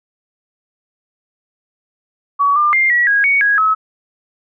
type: tone with pitch steps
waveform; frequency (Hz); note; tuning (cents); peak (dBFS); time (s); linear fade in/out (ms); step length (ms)
sine; 1132 / 1197 / 2107 / 1927 / 1644 / 2234 / 1654 / 1288; C#6 / D6 / C7 / B6 / G#6 / C#7 / G#6 / E6; +36 / +33 / +12 / -43 / -18 / +13 / -8 / -41; -10; 2.39-3.75; 20; 170
effects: none